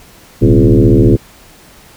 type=tone with frequency modulation; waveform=sine; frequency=108 Hz; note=A2; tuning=32 cents flat; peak=-4 dBFS; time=0.41-1.17 s; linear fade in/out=20 ms; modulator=76.8 Hz; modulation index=4.1; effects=pink hiss -41 dBFS RMS until 1.96 s